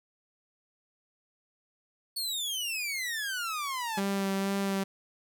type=exponential sweep; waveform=sawtooth; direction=down; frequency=4458 to 830.6 Hz; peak=-28 dBFS; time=2.16-4 s; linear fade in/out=10 ms
type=tone with vibrato; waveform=sawtooth; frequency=196 Hz; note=G3; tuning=in tune; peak=-24 dBFS; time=3.97-4.84 s; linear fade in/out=10 ms; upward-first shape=sine; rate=2.1 Hz; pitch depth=15 cents each way
effects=none